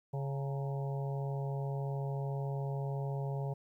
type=harmonic tone with a mistuned harmonic; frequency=138.59 Hz; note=C#3; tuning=in tune; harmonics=1 / 3 / 4 / 5 / 6 / 7; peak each=-34 / -44 / -46 / -48 / -50 / -51 dBFS; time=0.13-3.54 s; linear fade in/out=10 ms; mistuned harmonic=7; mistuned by=-82 cents; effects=12-bit